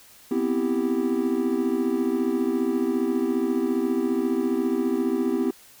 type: chord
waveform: triangle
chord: C major seventh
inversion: third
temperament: equal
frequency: 246.9 / 261.6 / 329.6 / 392 Hz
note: B3 / C4 / E4 / G4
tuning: 0 / 0 / 0 / 0 cents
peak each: -25 dBFS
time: 0.31-5.51 s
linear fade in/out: 5 ms
effects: white hiss -51 dBFS RMS until 5.8 s